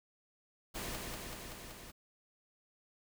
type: noise with echo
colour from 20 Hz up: pink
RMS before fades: -41 dBFS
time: 0.74-0.97 s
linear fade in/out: 20 ms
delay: 190 ms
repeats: 5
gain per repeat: -2 dB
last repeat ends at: 1.92 s
effects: none